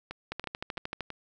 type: two click trains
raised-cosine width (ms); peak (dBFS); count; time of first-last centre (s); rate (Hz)
0.3; -18 / -22; 10 / 4; 0.32-1.007 / 0.11-1.103; 13.1 / 3.02
effects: none